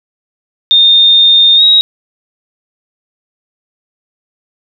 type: tone with pitch glide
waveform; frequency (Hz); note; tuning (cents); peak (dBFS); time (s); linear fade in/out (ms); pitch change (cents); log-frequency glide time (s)
sine; 3647 to 3804; A#7 to A#7; -39 to +34; -3; 0.71-1.81; 0; +73; 1.56-1.63
effects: none